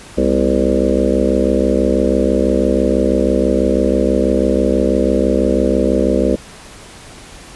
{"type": "harmonic tone with a mistuned harmonic", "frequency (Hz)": 66.1, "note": "C2", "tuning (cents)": 18, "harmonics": [1, 3, 4, 5, 6, 7, 8, 9], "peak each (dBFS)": [-21, -19, -19, -19, -21, -19, -19, -22], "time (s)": [0.17, 6.36], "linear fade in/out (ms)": 10, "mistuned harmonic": 4, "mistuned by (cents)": -84, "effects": ["pink hiss -37 dBFS RMS until 7.55 s", "resampled to 24000 Hz"]}